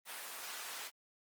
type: high-pass noise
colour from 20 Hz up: pink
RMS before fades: -45 dBFS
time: 0.05-0.91 s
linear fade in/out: 50 ms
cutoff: 930 Hz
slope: 12 dB/octave
effects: Opus 24 kbps